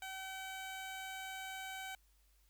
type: tone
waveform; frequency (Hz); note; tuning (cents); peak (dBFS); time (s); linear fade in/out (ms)
15% pulse; 764; G5; -45; -37; 0.02-1.95; 2
effects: added 50 Hz sine -68 dBFS peak until 2.49 s + white hiss -75 dBFS RMS until 2.49 s